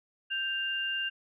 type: tone pair together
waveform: sine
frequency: 1569 / 2796 Hz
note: G6 / F7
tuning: +1 / +1 cents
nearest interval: minor seventh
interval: 1000 cents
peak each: -34 / -31 dBFS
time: 0.3-1.1 s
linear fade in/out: 20 ms
effects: none